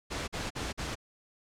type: noise bursts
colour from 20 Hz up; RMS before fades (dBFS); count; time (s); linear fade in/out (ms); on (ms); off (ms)
pink; -35; 4; 0.1-0.955; 20; 180; 45
effects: low-pass 7000 Hz 12 dB/octave